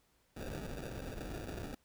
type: noise with sample-and-hold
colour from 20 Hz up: pink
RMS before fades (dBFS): -43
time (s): 0.36-1.75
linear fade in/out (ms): 10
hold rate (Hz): 1050
effects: pink hiss -73 dBFS RMS until 1.84 s